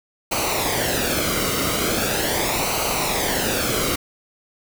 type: noise with flanger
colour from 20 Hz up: pink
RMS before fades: -22 dBFS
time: 0.31-3.96 s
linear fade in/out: 10 ms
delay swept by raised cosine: 0.57 to 1.19 ms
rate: 0.4 Hz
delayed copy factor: -0.65
effects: none